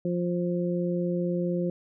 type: harmonic tone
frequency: 175.7 Hz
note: F3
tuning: 11 cents sharp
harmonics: 1 / 2 / 3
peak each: -27 / -30 / -32 dBFS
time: 0.05-1.7 s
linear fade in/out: 2 ms
effects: none